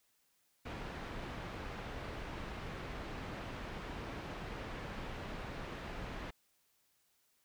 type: low-pass noise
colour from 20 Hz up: pink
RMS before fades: -44 dBFS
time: 0.65-6.31 s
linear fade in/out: 10 ms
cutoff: 2600 Hz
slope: 12 dB/octave
effects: white hiss -75 dBFS RMS until 7.44 s